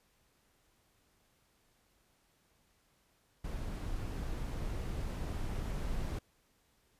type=noise with level ramp; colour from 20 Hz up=brown; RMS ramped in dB=-39 to -36 dBFS; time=3.44-6.19 s; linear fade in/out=5 ms; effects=pink hiss -72 dBFS RMS until 6.99 s + resampled to 32000 Hz